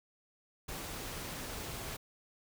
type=noise; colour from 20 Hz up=pink; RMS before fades=-42 dBFS; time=0.68-1.97 s; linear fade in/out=10 ms; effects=none